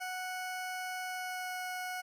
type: tone with pitch glide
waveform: 20% pulse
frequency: 738 to 733.7 Hz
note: F#5 to F#5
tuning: -5 to -15 cents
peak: -32 dBFS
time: 0-2.02 s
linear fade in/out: 20 ms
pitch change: -10 cents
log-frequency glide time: 1.03-1.59 s
effects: none